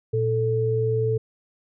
sine tone pair together, 116.54 / 440 Hz, A#2 / A4, 0 / 0 cents, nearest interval octave + major seventh, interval 2300 cents, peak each -23 / -22 dBFS, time 0.13-1.18 s, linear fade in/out 10 ms, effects none

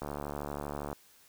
click train, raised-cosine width 1 ms, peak -23 dBFS, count 67, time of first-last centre 0.02-0.929 s, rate 72.6 Hz, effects white hiss -61 dBFS RMS until 1.28 s

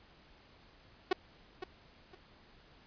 sawtooth tone with echo, 370 Hz, F#4, in tune, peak -22 dBFS, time 1.11-1.13 s, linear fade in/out 5 ms, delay 510 ms, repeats 2, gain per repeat -12 dB, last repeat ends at 2.15 s, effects pink hiss -61 dBFS RMS until 2.86 s + resampled to 11025 Hz

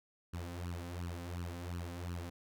sawtooth tone with flanger, 87 Hz, F2, 6 cents flat, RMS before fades -42 dBFS, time 0.33-2.3 s, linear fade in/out 10 ms, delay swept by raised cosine 0.68 to 3.98 ms, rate 2.8 Hz, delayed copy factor +0.8, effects none

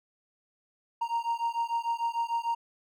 triangle beating tone pair, 927 / 933.7 Hz, A#5 / A#5, -10 / +3 cents, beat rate 6.7 Hz, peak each -29 dBFS, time 1.01-2.55 s, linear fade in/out 10 ms, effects none

